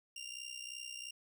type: tone with amplitude modulation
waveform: 20% pulse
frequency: 2794 Hz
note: F7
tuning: in tune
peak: -36 dBFS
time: 0.16-1.11 s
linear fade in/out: 5 ms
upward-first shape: sine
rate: 62.9 Hz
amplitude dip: 75%
effects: none